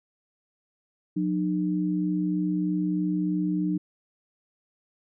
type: tone pair together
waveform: sine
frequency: 180.64 / 303.8 Hz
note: F#3 / D#4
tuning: -41 / -41 cents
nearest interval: major sixth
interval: 900 cents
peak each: -26 dBFS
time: 1.16-3.78 s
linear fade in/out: 10 ms
effects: none